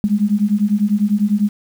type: beating tone pair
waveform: sine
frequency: 201.8 / 211.8 Hz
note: G#3 / G#3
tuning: -49 / +34 cents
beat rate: 10 Hz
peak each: -16 dBFS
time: 0.04-1.49 s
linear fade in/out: 0 ms
effects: 7-bit